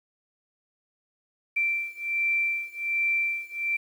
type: beating tone pair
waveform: sine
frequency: 2347 / 2348.3 Hz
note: D7 / D7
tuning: -2 / -1 cents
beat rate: 1.3 Hz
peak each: -27 / -28 dBFS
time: 1.56-3.77 s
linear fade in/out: 10 ms
effects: 9-bit